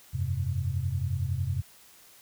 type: chord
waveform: sine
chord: F suspended second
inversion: none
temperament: just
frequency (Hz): 87.31 / 98.22 / 130.96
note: F2 / G2 / C3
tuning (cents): 0 / +4 / +2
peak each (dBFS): -31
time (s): 0.13-1.62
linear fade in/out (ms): 20
effects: white hiss -55 dBFS RMS until 2.21 s